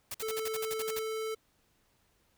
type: noise bursts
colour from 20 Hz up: white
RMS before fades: -38 dBFS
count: 11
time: 0.11-0.994 s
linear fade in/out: 5 ms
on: 34 ms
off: 51 ms
type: tone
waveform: square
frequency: 440 Hz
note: A4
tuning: in tune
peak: -34 dBFS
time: 0.22-1.35 s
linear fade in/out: 10 ms
effects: pink hiss -71 dBFS RMS until 2.37 s